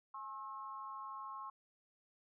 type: tone with amplitude modulation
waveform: sine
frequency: 1076 Hz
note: C6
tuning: 48 cents sharp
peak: -40 dBFS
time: 0.14-1.5 s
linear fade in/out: 5 ms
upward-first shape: sine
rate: 233 Hz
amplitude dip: 85%
effects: none